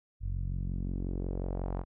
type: tone with low-pass filter sweep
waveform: sawtooth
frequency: 45.53 Hz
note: F#1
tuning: 27 cents flat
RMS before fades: -34 dBFS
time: 0.2-1.85 s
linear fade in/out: 50 ms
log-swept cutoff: 91 to 1000 Hz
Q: 1.6
effects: none